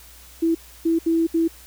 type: tone bursts at uneven times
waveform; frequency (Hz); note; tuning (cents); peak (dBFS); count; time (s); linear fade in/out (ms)
sine; 329.6; E4; 0; -16; 4; 0.42-0.55 / 0.85-0.99 / 1.06-1.27 / 1.34-1.48; 10
effects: added 60 Hz sine -48 dBFS peak until 1.66 s + white hiss -47 dBFS RMS until 1.66 s